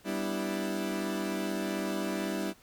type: chord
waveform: 30% pulse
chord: E minor seventh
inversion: first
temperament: equal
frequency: 196 / 246.9 / 293.7 / 329.6 Hz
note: G3 / B3 / D4 / E4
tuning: 0 / 0 / 0 / 0 cents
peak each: -32 / -38 / -35 / -33 dBFS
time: 0.04-2.54 s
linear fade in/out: 50 ms
effects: pink hiss -60 dBFS RMS until 2.62 s